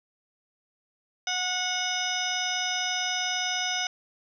harmonic tone with a mistuned harmonic, 731 Hz, F#5, 21 cents flat, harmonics 1 / 2 / 3 / 4 / 5 / 7 / 8, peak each -34 / -34 / -34 / -34 / -34 / -34 / -34 dBFS, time 1.27-3.87 s, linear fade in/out 2 ms, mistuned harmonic 8, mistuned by +57 cents, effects none

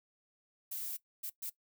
violet noise bursts at uneven times, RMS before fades -40 dBFS, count 3, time 0.71-0.97 / 1.23-1.3 / 1.42-1.5 s, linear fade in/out 10 ms, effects noise-tail reverb RT60 0.1 s tail -18 dB re dry

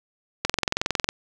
click train, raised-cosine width 0.2 ms, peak -4 dBFS, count 15, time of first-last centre 0.45-1.089 s, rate 21.9 Hz, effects none

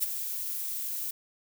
violet noise with ADSR envelope, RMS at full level -25 dBFS, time 0-1.11 s, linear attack 31 ms, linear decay 18 ms, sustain -9 dB, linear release 4 ms, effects none

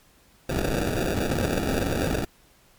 white noise with sample-and-hold, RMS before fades -25 dBFS, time 0.49-2.25 s, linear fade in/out 5 ms, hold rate 1050 Hz, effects pink hiss -58 dBFS RMS until 2.78 s + MP3 96 kbps

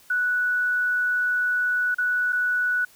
sine tone with dropouts, 1477 Hz, F#6, 3 cents flat, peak -20 dBFS, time 0.1-2.85 s, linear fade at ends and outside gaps 5 ms, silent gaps 1.946-1.983 / 2.324-2.328 s, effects white hiss -54 dBFS RMS until 2.95 s

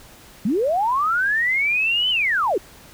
sine linear two-way sweep, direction up then down, 178.4 to 3073 to 319.5 Hz, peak -17 dBFS, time 0.45-2.58 s, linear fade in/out 5 ms, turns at 2.1 s, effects pink hiss -46 dBFS RMS until 2.93 s

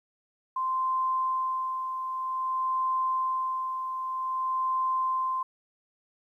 sine tone with tremolo, 1041 Hz, C6, 9 cents flat, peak -24 dBFS, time 0.56-5.43 s, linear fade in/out 5 ms, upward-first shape sine, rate 0.52 Hz, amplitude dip 50%, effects 11-bit

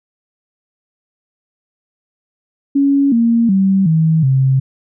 sine tone with pitch steps, 279 / 231.9 / 192.78 / 160.24 / 133.2 Hz, C#4 / A#3 / G3 / E3 / C3, +11 / -9 / -29 / -49 / +31 cents, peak -9 dBFS, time 2.75-4.6 s, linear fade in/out 10 ms, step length 370 ms, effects none

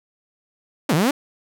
sawtooth exponential two-way sweep, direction down then up, 329.6 to 141.5 to 303.4 Hz, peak -12 dBFS, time 0.89-1.11 s, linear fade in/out 5 ms, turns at 0.94 s, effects none

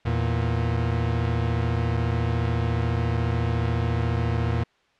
40% pulse tone pair together, 82.41 / 116.54 Hz, E2 / A#2, 0 / 0 cents, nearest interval tritone, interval 600 cents, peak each -25 / -23 dBFS, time 0.05-4.64 s, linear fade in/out 10 ms, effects white hiss -63 dBFS RMS until 4.99 s + low-pass 3000 Hz 12 dB/octave

